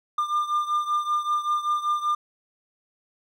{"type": "beating tone pair", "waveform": "triangle", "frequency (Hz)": [1199, 1204.2], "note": ["D6", "D6"], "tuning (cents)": [36, 43], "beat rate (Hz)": 5.2, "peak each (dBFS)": [-22, -26], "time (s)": [0.18, 2.15], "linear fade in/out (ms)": 5, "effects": []}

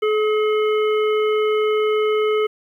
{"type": "harmonic tone with a mistuned harmonic", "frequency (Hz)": 428.4, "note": "A4", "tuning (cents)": -46, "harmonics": [1, 3, 5, 7], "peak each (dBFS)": [-16, -26, -30, -33], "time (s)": [0.02, 2.47], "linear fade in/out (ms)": 10, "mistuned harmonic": 3, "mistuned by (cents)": -16, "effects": ["9-bit"]}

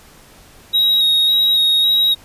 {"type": "tone with vibrato", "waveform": "triangle", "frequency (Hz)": 3790, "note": "A#7", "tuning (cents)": 28, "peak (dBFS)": -10, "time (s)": [0.73, 2.15], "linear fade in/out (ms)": 20, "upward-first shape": "square", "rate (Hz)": 1.8, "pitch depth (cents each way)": 15, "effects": ["pink hiss -45 dBFS RMS until 2.24 s", "resampled to 32000 Hz"]}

